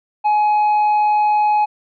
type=tone with tanh clipping; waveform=triangle; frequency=842 Hz; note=G#5; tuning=24 cents sharp; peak=-13 dBFS; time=0.24-1.66 s; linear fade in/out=20 ms; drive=8 dB; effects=none